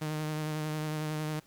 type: tone with vibrato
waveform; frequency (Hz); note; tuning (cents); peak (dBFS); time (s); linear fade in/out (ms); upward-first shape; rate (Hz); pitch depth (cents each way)
sawtooth; 153.9; D#3; -19; -28; 0.01-1.4; 10; sine; 11; 20
effects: pink hiss -62 dBFS RMS until 1.46 s